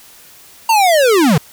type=linear sweep; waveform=square; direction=down; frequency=932.3 to 131.4 Hz; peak=-9 dBFS; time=0.69-1.38 s; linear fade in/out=5 ms; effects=white hiss -42 dBFS RMS until 1.52 s